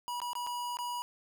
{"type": "tone with dropouts", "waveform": "square", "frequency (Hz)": 970, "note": "B5", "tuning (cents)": -31, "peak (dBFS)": -35, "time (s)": [0.08, 1.02], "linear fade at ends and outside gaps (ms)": 0, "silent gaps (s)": [[0.202, 0.217], [0.332, 0.353], [0.466, 0.471], [0.77, 0.788]], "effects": []}